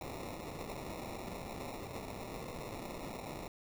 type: noise with sample-and-hold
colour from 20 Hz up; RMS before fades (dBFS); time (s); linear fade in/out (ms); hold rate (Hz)
white; -44; 0.01-3.48; 2; 1575
effects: none